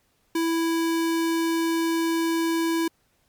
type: tone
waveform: square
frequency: 330 Hz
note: E4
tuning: 2 cents sharp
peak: -22 dBFS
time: 0.35-2.88 s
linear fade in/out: 5 ms
effects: pink hiss -67 dBFS RMS until 3.28 s + MP3 96 kbps